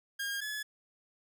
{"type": "tone pair in turn", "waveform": "sawtooth", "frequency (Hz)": [1619, 1707.2], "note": ["G#6", "G#6"], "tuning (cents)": [-45, 47], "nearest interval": "minor second", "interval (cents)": 92, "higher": "second", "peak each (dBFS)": [-30, -32], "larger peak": "first", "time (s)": [[0.19, 0.41], [0.41, 0.63]], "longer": "neither", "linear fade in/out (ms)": 10, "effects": []}